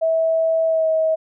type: tone with pitch glide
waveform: sine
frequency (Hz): 650 to 638.5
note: E5 to D#5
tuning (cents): -24 to +45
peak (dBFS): -15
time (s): 0.01-1.16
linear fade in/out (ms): 20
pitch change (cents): -31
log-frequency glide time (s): 0.66-0.88
effects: none